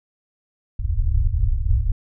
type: low-pass noise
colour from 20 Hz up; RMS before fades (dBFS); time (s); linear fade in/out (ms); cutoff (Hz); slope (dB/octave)
pink; -19; 0.79-1.92; 2; 110; 96
effects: none